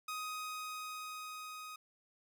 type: tone with level ramp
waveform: sawtooth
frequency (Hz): 1253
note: D#6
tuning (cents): +12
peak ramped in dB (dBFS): -35 to -42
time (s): 0.08-1.76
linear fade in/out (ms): 5
effects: none